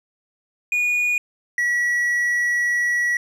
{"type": "tone pair in turn", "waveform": "triangle", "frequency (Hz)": [2451, 1933], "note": ["D#7", "B6"], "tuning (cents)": [-27, -38], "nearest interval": "major third", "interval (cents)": 411, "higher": "first", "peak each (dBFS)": -16, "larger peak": "neither", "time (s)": [[0.72, 1.18], [1.58, 3.17]], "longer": "second", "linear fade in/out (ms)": 2, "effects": ["resampled to 32000 Hz"]}